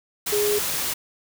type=tone in noise; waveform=sine; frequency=415.3 Hz; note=G#4; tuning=in tune; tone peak=-20 dBFS; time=0.32-0.59 s; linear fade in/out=10 ms; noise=white; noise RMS=-26 dBFS; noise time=0.26-0.94 s; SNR=+3 dB; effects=none